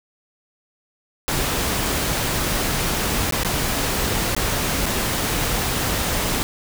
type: noise with dropouts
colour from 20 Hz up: pink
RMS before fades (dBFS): -22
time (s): 1.28-6.43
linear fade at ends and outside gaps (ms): 0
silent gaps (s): 3.309-3.323 / 3.434-3.448 / 4.349-4.365 / 4.857-4.863
effects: none